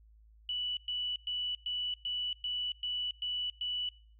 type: tone bursts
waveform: sine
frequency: 2960 Hz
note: F#7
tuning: in tune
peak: -32 dBFS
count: 9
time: 0.49-3.89 s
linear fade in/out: 2 ms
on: 280 ms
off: 110 ms
effects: noise-tail reverb RT60 0.5 s tail -23 dB re dry + added 54 Hz sine -57 dBFS peak until 4.19 s